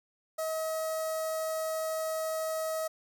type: tone with notch filter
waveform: sawtooth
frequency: 638 Hz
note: D#5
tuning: 43 cents sharp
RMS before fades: -33 dBFS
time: 0.38-2.88 s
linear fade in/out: 10 ms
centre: 2800 Hz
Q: 0.53
effects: none